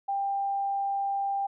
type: tone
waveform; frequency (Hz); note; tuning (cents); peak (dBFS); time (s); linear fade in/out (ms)
sine; 793; G5; +20; -26; 0.08-1.47; 10
effects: none